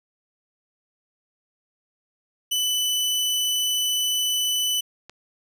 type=tone; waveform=sawtooth; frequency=2991 Hz; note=F#7; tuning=18 cents sharp; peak=-18 dBFS; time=2.51-4.81 s; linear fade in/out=10 ms
type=click; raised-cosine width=0.2 ms; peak=-24 dBFS; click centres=5.096 s
effects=none